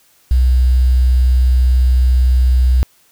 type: tone with quantisation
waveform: sine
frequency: 63 Hz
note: B1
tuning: 35 cents sharp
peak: -8 dBFS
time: 0.31-2.83 s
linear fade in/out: 0 ms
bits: 6
effects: white hiss -53 dBFS RMS until 3.11 s